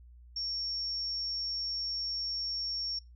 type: tone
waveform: sine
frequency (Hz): 5490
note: F8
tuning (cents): -31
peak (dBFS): -33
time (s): 0.36-2.99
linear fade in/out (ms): 5
effects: noise-tail reverb RT60 0.2 s tail -23 dB re dry + added 60 Hz sine -51 dBFS peak until 3.15 s